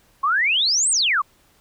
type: exponential two-way sweep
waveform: sine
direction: up then down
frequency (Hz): 1054 to 8870 to 1054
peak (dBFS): -16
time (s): 0.23-1.22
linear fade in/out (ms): 10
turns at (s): 0.9
effects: pink hiss -58 dBFS RMS until 1.6 s